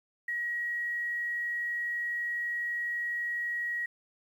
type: tone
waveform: sine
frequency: 1904 Hz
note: A#6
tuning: 36 cents sharp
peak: -30 dBFS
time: 0.28-3.86 s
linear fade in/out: 5 ms
effects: 10-bit